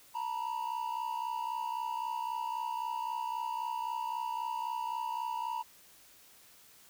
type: tone pair together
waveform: triangle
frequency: 902 / 965.8 Hz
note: A5 / B5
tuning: +43 / -39 cents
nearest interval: minor second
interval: 118 cents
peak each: -35 / -34 dBFS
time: 0.14-5.63 s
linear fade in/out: 20 ms
effects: white hiss -59 dBFS RMS until 6.89 s